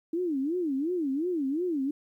sine tone with vibrato, 311.1 Hz, D#4, in tune, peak -26 dBFS, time 0.13-1.91 s, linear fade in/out 5 ms, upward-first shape sine, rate 2.8 Hz, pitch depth 280 cents each way, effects 11-bit

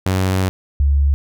sawtooth / sine tone pair in turn, 94 / 70.42 Hz, F#2 / C#2, +28 / +28 cents, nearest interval perfect fourth, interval 500 cents, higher first, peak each -11 dBFS, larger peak neither, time 0.06-0.49 / 0.8-1.14 s, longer first, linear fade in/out 0 ms, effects none

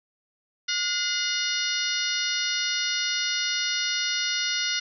harmonic tone with a mistuned harmonic, 720 Hz, F#5, 47 cents flat, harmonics 2 / 3 / 4 / 5 / 6 / 7 / 8, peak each -32 / -32 / -32 / -32 / -32 / -32 / -32 dBFS, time 0.68-4.8 s, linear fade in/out 10 ms, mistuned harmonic 3, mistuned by -84 cents, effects none

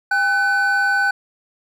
triangle tone pair together, 802 / 1509.6 Hz, G5 / F#6, +39 / +34 cents, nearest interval major seventh, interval 1095 cents, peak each -20 / -14 dBFS, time 0.11-1.11 s, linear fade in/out 5 ms, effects none

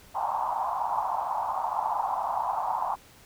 white band-pass noise, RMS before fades -29 dBFS, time 0.14-2.96 s, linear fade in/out 20 ms, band 760 to 990 Hz, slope 48 dB/octave, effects pink hiss -54 dBFS RMS until 3.25 s

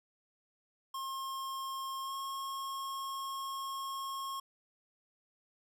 square tone with pitch glide, 1072 to 1083.8 Hz, C6 to C#6, +42 to -39 cents, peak -38 dBFS, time 0.94-4.4 s, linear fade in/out 5 ms, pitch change +19 cents, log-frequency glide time 2.03-2.14 s, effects none

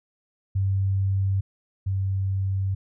sine tone pair in turn, 97 / 96.45 Hz, G2 / G2, -18 / -28 cents, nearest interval unison, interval 10 cents, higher first, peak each -20 / -22 dBFS, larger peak first, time 0.55-1.41 / 1.86-2.75 s, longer second, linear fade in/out 10 ms, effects none

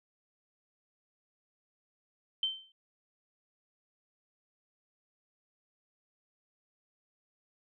sine tone with exponential decay, 3104 Hz, G7, 18 cents flat, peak -25 dBFS, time 2.43-2.72 s, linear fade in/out 2 ms, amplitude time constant 61 ms, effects none

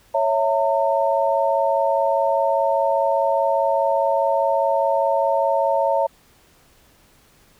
sine chord, A# diminished, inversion first, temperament equal with one note detuned, 554.4 / 659.3 / 909.5 Hz, C#5 / E5 / A#5, 0 / 0 / -43 cents, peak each -20 / -21 / -21 dBFS, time 0.14-6.07 s, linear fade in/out 10 ms, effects pink hiss -55 dBFS RMS until 7.59 s

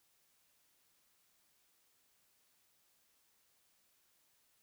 silence, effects white hiss -74 dBFS RMS until 4.62 s

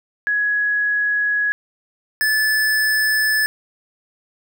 sine / square tone pair in turn, 1675 / 1736.4 Hz, G#6 / A6, +14 / -23 cents, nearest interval minor second, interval 63 cents, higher second, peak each -16 dBFS, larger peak neither, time 0.27-1.52 / 2.21-3.46 s, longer neither, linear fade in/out 0 ms, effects none

